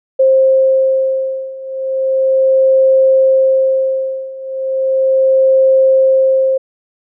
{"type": "beating tone pair", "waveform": "sine", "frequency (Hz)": [529, 529.36], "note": ["C5", "C5"], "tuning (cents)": [19, 20], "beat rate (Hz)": 0.36, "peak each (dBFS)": [-13, -11], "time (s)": [0.19, 6.58], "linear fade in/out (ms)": 10, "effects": []}